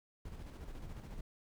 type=noise with tremolo; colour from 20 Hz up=brown; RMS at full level=-45 dBFS; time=0.25-1.21 s; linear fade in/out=5 ms; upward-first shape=square; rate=14 Hz; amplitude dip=40%; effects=none